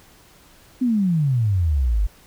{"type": "exponential sweep", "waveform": "sine", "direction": "down", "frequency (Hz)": [261.6, 47], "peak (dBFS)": -16, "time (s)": [0.81, 2.07], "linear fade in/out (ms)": 10, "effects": ["pink hiss -51 dBFS RMS until 2.26 s"]}